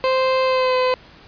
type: tone with pitch glide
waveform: 30% pulse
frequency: 521 to 508.8 Hz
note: C5 to C5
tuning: -7 to -48 cents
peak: -13 dBFS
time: 0.04-0.94 s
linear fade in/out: 0 ms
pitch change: -41 cents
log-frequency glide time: 0.44-0.76 s
effects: pink hiss -46 dBFS RMS until 1.27 s + resampled to 11025 Hz